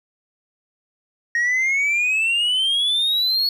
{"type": "exponential sweep", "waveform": "sine", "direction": "up", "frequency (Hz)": [1864.7, 4401], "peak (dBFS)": -14, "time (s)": [1.35, 3.49], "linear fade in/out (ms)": 2, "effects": ["tanh soft clip ceiling -16 dBFS", "9-bit"]}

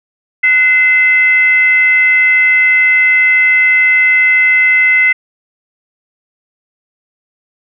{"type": "tone with frequency modulation", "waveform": "sine", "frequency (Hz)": 2053, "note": "C7", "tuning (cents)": -33, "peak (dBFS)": -6, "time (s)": [0.43, 5.13], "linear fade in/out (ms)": 10, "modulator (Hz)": 577, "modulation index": 0.42, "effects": []}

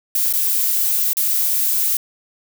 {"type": "noise with dropouts", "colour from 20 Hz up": "violet", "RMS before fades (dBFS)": -18, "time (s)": [0.15, 1.97], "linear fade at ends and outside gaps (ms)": 2, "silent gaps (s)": [[0.327, 0.336], [1.132, 1.169]], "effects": []}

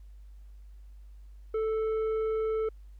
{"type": "tone with tanh clipping", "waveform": "sine", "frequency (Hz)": 439.6, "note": "A4", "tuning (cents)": -2, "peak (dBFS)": -28, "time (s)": [1.54, 2.69], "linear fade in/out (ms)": 5, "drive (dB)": 7, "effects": ["added 50 Hz sine -46 dBFS peak until 2.99 s", "pink hiss -73 dBFS RMS until 2.99 s"]}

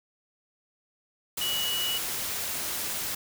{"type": "tone in noise", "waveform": "sine", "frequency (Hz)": 2933, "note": "F#7", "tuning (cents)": -16, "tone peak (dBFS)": -28, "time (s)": [1.41, 1.98], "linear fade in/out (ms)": 5, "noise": "white", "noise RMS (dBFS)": -32, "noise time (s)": [1.37, 3.15], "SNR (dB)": 1, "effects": []}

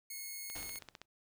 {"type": "tone", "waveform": "5% pulse", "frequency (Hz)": 2179, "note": "C#7", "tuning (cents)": -30, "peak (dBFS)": -32, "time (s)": [0.1, 0.79], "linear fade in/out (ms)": 5}
{"type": "click train", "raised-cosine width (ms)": 0.2, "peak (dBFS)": -30, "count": 9, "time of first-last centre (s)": [0.5, 1.016], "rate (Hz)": 15.5}
{"type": "noise with exponential decay", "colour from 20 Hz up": "pink", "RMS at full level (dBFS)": -45, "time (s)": [0.55, 1.06], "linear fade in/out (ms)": 5, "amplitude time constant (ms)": 110}
{"effects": []}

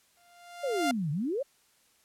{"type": "tone with exponential growth", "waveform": "sawtooth", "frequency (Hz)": 698.5, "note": "F5", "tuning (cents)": 0, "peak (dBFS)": -21, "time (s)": [0.17, 0.91], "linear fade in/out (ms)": 1, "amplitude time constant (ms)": 160}
{"type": "exponential two-way sweep", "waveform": "sine", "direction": "down then up", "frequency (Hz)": [594, 138.9, 594], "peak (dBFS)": -28, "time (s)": [0.63, 1.43], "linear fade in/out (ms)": 10, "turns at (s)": 1.11}
{"effects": ["white hiss -66 dBFS RMS until 2.04 s", "low-pass 12000 Hz 12 dB/octave"]}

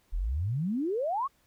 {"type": "exponential sweep", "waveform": "sine", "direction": "up", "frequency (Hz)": [36.08, 1174.7], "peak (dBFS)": -27, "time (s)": [0.12, 1.28], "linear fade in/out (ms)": 20, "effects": ["pink hiss -68 dBFS RMS until 1.46 s"]}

